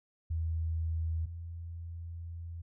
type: tone pair in turn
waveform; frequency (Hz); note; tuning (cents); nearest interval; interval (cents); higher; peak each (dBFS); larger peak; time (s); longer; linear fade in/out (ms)
sine; 81.4 / 84.22; E2 / E2; -21 / +38; minor second; 59; second; -30 / -39; first; 0.3-1.26 / 1.26-2.62; second; 10
effects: none